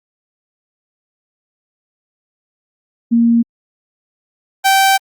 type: tone pair in turn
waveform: sine / sawtooth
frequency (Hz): 233.1 / 776.8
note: A#3 / G5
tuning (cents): 0 / -16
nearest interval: octave + major sixth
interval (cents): 2084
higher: second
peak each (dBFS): -8 / -5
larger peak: second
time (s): 3.11-3.43 / 4.64-4.98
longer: second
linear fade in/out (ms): 20
effects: Opus 48 kbps